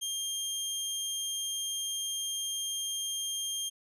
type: tone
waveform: 20% pulse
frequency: 3203 Hz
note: G7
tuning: 37 cents sharp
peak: -27 dBFS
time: 0.01-3.7 s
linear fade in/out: 20 ms
effects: resampled to 32000 Hz